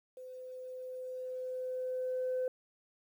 sine tone with level ramp, 510 Hz, C5, 44 cents flat, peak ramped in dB -45 to -29 dBFS, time 0.17-2.48 s, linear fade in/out 2 ms, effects tanh soft clip ceiling -28 dBFS + 11-bit

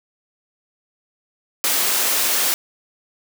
white high-pass noise, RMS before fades -19 dBFS, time 1.64-2.54 s, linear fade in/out 0 ms, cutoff 300 Hz, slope 12 dB/octave, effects none

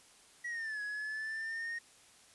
triangle linear two-way sweep, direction down then up, 1939 to 1670 to 1862 Hz, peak -35 dBFS, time 0.44-1.79 s, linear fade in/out 10 ms, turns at 0.82 s, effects white hiss -61 dBFS RMS until 2.34 s + resampled to 24000 Hz

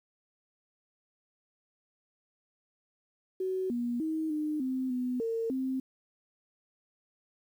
sine tone with pitch steps, 375 / 240 / 316.5 / 304 / 259.7 / 250.3 / 454.8 / 262.1 Hz, F#4 / B3 / D#4 / D#4 / C4 / B3 / A#4 / C4, +23 / -49 / +30 / -40 / -13 / +23 / -43 / +3 cents, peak -29 dBFS, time 3.4-5.8 s, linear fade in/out 5 ms, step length 300 ms, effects 10-bit

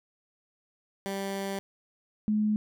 15% pulse / sine tone pair in turn, 196 / 212.5 Hz, G3 / G#3, 0 / +40 cents, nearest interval minor second, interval 140 cents, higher second, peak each -25 / -23 dBFS, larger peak second, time 1.06-1.59 / 2.28-2.56 s, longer first, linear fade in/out 0 ms, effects none

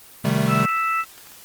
square chord, A half-diminished seventh, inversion first, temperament equal with one note detuned, 130.81 / 154.67 / 196 / 220 Hz, C3 / Eb3 / G3 / A3, 0 / -10 / 0 / 0 cents, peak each -24 dBFS, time 0.24-0.66 s, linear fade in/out 10 ms
harmonic tone, 659.3 Hz, E5, in tune, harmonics 2 / 3 / 4, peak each -20 / -30 / -27 dBFS, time 0.47-1.05 s, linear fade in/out 50 ms
clicks, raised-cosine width 0.2 ms, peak -26 dBFS, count 9, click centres 0.685 / 0.768 / 0.84 / 0.887 / 1.007 / 1.038 / 1.179 / 1.271 / 1.319 s
effects white hiss -45 dBFS RMS until 1.44 s + Opus 24 kbps

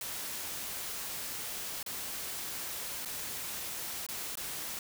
white noise with dropouts, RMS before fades -39 dBFS, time 0.01-4.79 s, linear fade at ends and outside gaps 2 ms, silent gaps 1.829-1.862 / 3.05-3.057 / 4.065-4.087 / 4.355-4.372 s, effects none

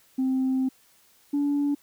sine tone pair in turn, 261.6 / 286.9 Hz, C4 / D4, 0 / -40 cents, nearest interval major second, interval 160 cents, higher second, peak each -20 dBFS, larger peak neither, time 0.18-0.69 / 1.33-1.75 s, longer first, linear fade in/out 10 ms, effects tanh soft clip ceiling -19 dBFS + white hiss -60 dBFS RMS until 1.82 s

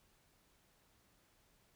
silence, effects pink hiss -72 dBFS RMS until 1.75 s

